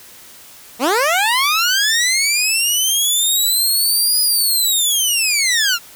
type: linear two-way sweep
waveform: 15% pulse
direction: up then down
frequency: 217.6 to 4978 to 1332 Hz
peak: -7 dBFS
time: 0.79-5.79 s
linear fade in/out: 50 ms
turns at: 4.21 s
effects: white hiss -41 dBFS RMS until 5.95 s